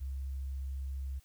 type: tone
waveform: sine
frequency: 67.2 Hz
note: C2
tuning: 47 cents sharp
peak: -35 dBFS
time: 0-1.2 s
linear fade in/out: 20 ms
effects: white hiss -67 dBFS RMS until 1.24 s